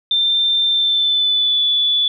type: tone with pitch glide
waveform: sine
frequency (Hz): 3578 to 3456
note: A7 to A7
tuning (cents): +28 to -32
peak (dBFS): -13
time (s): 0.11-2.08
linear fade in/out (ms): 2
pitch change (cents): -60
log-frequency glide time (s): 0.68-1.63
effects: none